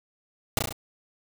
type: noise with echo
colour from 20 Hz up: pink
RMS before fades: -23 dBFS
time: 0.57-0.59 s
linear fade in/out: 2 ms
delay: 34 ms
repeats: 4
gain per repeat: -3 dB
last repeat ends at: 0.726 s
effects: none